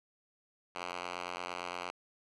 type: tone with band-pass filter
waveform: 5% pulse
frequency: 88.7 Hz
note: F2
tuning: 27 cents sharp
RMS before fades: -41 dBFS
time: 0.75-1.91 s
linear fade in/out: 5 ms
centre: 1900 Hz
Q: 0.81
effects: resampled to 24000 Hz